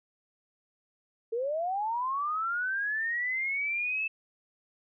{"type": "linear sweep", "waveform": "sine", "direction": "up", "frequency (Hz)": [440, 2637], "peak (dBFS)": -28, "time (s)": [1.32, 4.08], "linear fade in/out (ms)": 10, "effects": []}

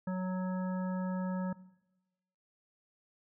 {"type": "harmonic tone", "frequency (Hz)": 185, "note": "F#3", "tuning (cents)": 0, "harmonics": [1, 3, 5, 7, 9], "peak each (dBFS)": [-32, -42, -46, -49, -51], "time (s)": [0.07, 1.53], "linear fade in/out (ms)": 5, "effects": ["noise-tail reverb RT60 1.0 s tail -19 dB re dry"]}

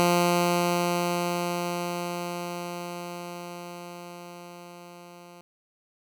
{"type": "tone with level ramp", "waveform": "10% pulse", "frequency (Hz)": 174.61, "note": "F3", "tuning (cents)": 0, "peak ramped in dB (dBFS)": [-11, -38], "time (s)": [0, 5.41], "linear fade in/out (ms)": 0, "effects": []}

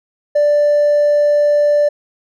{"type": "tone with hard clipping", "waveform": "triangle", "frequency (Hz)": 587.3, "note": "D5", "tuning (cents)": 0, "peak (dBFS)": -9, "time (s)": [0.35, 1.89], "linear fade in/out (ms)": 10, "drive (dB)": 2, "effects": []}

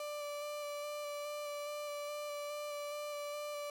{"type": "tone with vibrato", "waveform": "35% pulse", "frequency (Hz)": 587.3, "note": "D5", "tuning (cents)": 0, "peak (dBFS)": -38, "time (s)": [0, 3.7], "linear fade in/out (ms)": 2, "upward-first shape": "square", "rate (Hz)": 2.4, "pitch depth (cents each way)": 11, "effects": []}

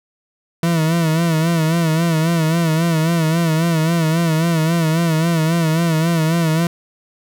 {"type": "tone with vibrato", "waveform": "40% pulse", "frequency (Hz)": 163.5, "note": "E3", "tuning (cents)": -14, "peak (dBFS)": -13, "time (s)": [0.63, 6.67], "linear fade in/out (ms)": 2, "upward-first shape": "sine", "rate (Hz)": 3.7, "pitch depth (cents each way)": 75, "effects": []}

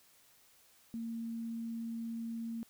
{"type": "tone", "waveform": "sine", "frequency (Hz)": 229.2, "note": "A#3", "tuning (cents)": -29, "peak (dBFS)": -37, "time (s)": [0.94, 2.63], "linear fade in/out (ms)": 0, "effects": ["white hiss -65 dBFS RMS until 2.69 s"]}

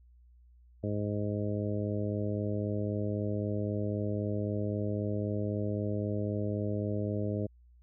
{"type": "harmonic tone", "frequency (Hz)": 103.83, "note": "G#2", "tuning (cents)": 0, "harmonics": [1, 2, 3, 4, 5, 6], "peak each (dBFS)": [-33, -36, -38, -39, -40, -41], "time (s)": [0.83, 7.47], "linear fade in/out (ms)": 10, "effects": ["added 60 Hz sine -56 dBFS peak until 7.82 s"]}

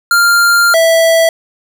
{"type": "tone pair in turn", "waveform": "square", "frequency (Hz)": [1396, 657.4], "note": ["F6", "E5"], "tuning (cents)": [-1, -5], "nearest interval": "octave + minor second", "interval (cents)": 1304, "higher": "first", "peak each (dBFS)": -7, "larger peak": "neither", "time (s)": [[0.11, 0.74], [0.74, 1.29]], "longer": "first", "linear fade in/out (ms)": 2, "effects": []}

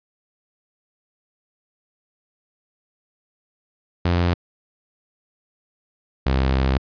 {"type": "tone pair in turn", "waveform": "sawtooth", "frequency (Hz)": [87.31, 66.04], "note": ["F2", "C2"], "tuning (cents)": [0, 17], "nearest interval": "perfect fourth", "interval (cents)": 483, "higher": "first", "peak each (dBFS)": -13, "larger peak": "neither", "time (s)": [[4.05, 4.34], [6.26, 6.78]], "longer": "second", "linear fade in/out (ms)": 5, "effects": ["resampled to 11025 Hz"]}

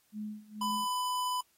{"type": "tone with tremolo", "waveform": "sine", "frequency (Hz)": 212.1, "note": "G#3", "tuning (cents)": 37, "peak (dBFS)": -35, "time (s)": [0.12, 0.88], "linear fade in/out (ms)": 50, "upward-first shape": "sine", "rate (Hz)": 2.2, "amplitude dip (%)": 90}
{"type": "tone", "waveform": "square", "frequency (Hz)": 1000, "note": "B5", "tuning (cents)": 21, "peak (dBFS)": -31, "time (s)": [0.61, 1.41], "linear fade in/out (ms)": 5}
{"effects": ["white hiss -70 dBFS RMS until 1.57 s", "AAC 48 kbps"]}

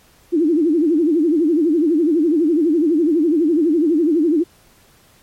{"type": "tone with vibrato", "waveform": "sine", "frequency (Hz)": 319.4, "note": "D#4", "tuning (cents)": 45, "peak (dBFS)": -12, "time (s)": [0.32, 4.44], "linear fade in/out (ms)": 20, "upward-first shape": "sine", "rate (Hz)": 12, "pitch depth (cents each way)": 170, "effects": ["pink hiss -52 dBFS RMS until 5.22 s", "MP3 64 kbps"]}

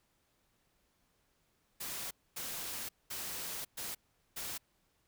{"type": "noise bursts at uneven times", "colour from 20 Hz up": "white", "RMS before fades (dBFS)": -41, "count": 5, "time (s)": [[1.8, 2.11], [2.36, 2.89], [3.1, 3.65], [3.77, 3.95], [4.36, 4.58]], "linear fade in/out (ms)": 10, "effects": ["pink hiss -75 dBFS RMS until 5.07 s"]}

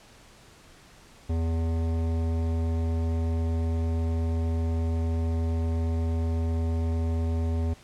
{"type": "tone with hard clipping", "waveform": "sine", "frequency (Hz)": 82.2, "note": "E2", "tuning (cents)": -4, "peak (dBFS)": -26, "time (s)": [1.29, 7.74], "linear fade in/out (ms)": 10, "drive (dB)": 15, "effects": ["pink hiss -53 dBFS RMS until 7.83 s", "low-pass 9000 Hz 12 dB/octave"]}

